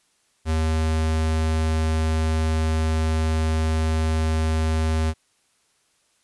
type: tone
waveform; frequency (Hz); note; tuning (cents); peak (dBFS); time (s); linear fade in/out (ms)
square; 79.4; D#2; +36; -20; 0.45-5.14; 50
effects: white hiss -65 dBFS RMS until 6.23 s + resampled to 24000 Hz